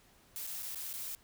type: noise with dropouts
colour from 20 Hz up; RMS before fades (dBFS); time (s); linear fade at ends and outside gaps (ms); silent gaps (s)
blue; -41; 0.36-1.15; 0; 0.467-0.473 / 0.624-0.629 / 0.747-0.757 / 0.93-0.938
effects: pink hiss -64 dBFS RMS until 1.23 s